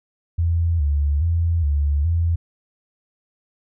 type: tone with vibrato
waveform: sine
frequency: 78 Hz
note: D#2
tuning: 5 cents sharp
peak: -16 dBFS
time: 0.38-2.36 s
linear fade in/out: 10 ms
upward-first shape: square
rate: 1.2 Hz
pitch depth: 130 cents each way
effects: none